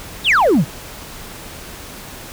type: exponential sweep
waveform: sine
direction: down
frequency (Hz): 3951 to 119.9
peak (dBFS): -7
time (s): 0.24-0.65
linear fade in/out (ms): 50
effects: tanh soft clip ceiling -9 dBFS + pink hiss -34 dBFS RMS until 2.32 s